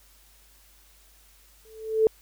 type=tone with exponential growth; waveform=sine; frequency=439.9 Hz; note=A4; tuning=in tune; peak=-13 dBFS; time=1.65-2.07 s; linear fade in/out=1 ms; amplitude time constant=91 ms; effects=added 50 Hz sine -58 dBFS peak until 2.21 s + white hiss -58 dBFS RMS until 2.21 s